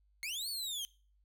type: linear two-way sweep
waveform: sawtooth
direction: up then down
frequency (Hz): 2100 to 4533 to 3098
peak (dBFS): -34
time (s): 0.23-0.85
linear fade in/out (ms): 0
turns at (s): 0.49
effects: noise-tail reverb RT60 0.4 s tail -22 dB re dry + added 50 Hz sine -67 dBFS peak until 1.24 s